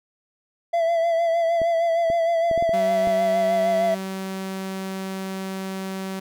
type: tone with vibrato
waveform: triangle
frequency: 670 Hz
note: E5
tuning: 28 cents sharp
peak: -16 dBFS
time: 0.73-3.95 s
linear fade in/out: 10 ms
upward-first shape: sine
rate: 6.5 Hz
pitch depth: 36 cents each way
type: clicks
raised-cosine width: 2 ms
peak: -18 dBFS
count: 7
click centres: 1.617 / 2.101 / 2.513 / 2.577 / 2.625 / 2.693 / 3.073 s
type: tone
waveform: sawtooth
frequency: 191 Hz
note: G3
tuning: 45 cents flat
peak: -24 dBFS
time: 2.73-6.2 s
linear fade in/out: 10 ms
effects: none